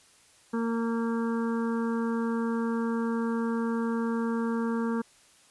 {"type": "harmonic tone", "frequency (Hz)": 230, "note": "A#3", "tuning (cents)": -23, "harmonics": [1, 2, 4, 5, 6, 7], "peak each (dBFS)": [-27, -33, -39, -41, -43, -44], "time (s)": [0.53, 5.02], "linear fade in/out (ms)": 10, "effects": ["white hiss -59 dBFS RMS until 5.5 s", "resampled to 24000 Hz"]}